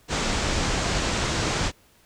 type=low-pass noise; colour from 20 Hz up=pink; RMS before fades=-25 dBFS; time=0.08-1.72 s; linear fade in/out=50 ms; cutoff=7900 Hz; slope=48 dB/octave; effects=pink hiss -58 dBFS RMS until 2.05 s